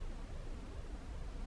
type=noise with flanger; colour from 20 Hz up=brown; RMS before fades=-44 dBFS; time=0-1.46 s; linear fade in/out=10 ms; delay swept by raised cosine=1.7 to 4.4 ms; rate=2.5 Hz; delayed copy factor=+0.55; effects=resampled to 22050 Hz